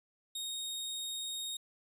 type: tone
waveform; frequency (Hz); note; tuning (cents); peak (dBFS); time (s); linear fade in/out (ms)
sawtooth; 3729; A#7; 0; -34; 0.35-1.57; 5
effects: resampled to 32000 Hz